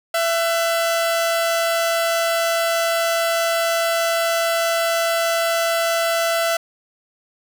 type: tone pair together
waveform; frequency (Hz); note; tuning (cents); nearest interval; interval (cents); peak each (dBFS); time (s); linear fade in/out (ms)
sawtooth; 668.8 / 1504; E5 / F#6; +25 / +28; octave + major second; 1403; -14 / -24; 0.14-6.57; 5
effects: none